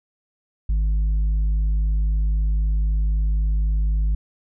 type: tone with tanh clipping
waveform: sine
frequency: 51.91 Hz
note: G#1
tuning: in tune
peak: -18 dBFS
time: 0.69-4.15 s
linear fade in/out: 5 ms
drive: 4 dB
effects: none